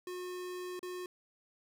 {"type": "tone with dropouts", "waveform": "square", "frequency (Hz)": 361.8, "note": "F#4", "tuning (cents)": -39, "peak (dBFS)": -40, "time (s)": [0.07, 1.06], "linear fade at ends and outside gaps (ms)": 2, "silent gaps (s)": [0.793, 0.829], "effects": ["12-bit"]}